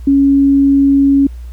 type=tone; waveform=sine; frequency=277.2 Hz; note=C#4; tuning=in tune; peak=-6 dBFS; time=0.07-1.27 s; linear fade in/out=5 ms; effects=added 60 Hz sine -25 dBFS peak until 1.52 s + pink hiss -50 dBFS RMS until 1.52 s